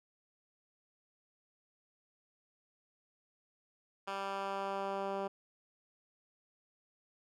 10% pulse tone with band-pass filter sweep, 196.2 Hz, G3, 2 cents sharp, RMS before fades -38 dBFS, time 4.07-5.28 s, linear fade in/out 10 ms, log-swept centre 1500 to 510 Hz, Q 0.76, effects none

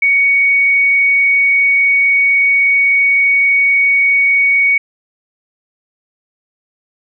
sine tone with frequency modulation, 2236 Hz, C#7, 14 cents sharp, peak -8 dBFS, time 0.02-4.78 s, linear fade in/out 5 ms, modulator 24.4 Hz, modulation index 0.4, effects none

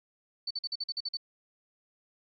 sine tone bursts, 4507 Hz, C#8, 28 cents sharp, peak -31 dBFS, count 9, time 0.47-1.171 s, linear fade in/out 5 ms, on 37 ms, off 46 ms, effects none

